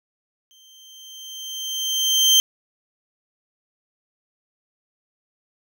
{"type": "tone with exponential growth", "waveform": "30% pulse", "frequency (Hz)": 3136, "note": "G7", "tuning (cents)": 0, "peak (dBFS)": -8, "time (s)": [0.51, 2.4], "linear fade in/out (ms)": 0, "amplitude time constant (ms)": 410, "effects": []}